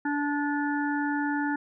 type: harmonic tone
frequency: 290.4 Hz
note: D4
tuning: 19 cents flat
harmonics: 1 / 3 / 5 / 6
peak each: -27 / -32 / -34 / -35 dBFS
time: 0.05-1.56 s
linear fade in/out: 5 ms
effects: none